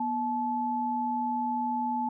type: tone pair together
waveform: sine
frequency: 243 / 866 Hz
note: B3 / A5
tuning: -28 / -28 cents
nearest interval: octave + minor seventh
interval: 2200 cents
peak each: -32 / -28 dBFS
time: 0-2.09 s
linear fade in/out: 5 ms
effects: none